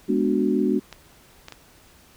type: chord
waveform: sine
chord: G# half-diminished seventh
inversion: none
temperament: equal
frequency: 207.7 / 246.9 / 293.7 / 370 Hz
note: G#3 / B3 / D4 / F#4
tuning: 0 / 0 / 0 / 0 cents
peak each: -24 dBFS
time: 0.08-0.8 s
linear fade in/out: 20 ms
type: clicks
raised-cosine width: 0.2 ms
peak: -20 dBFS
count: 3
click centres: 0.927 / 1.484 / 1.523 s
effects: pink hiss -53 dBFS RMS until 2.16 s